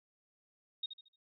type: tone with echo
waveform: sine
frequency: 3729 Hz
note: A#7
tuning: in tune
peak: -34 dBFS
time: 0.83-0.86 s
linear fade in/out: 5 ms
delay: 75 ms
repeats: 4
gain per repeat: -9 dB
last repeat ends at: 1.16 s
effects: none